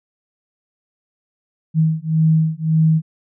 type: beating tone pair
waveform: sine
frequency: 158.2 / 160 Hz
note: D#3 / D#3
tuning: +29 / +49 cents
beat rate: 1.8 Hz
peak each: -16 dBFS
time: 1.74-3.02 s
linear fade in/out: 50 ms
effects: none